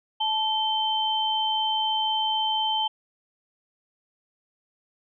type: tone pair together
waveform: sine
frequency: 873 / 3102 Hz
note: A5 / G7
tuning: -14 / -19 cents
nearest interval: octave + minor seventh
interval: 2195 cents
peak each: -25 dBFS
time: 0.2-2.88 s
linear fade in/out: 10 ms
effects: none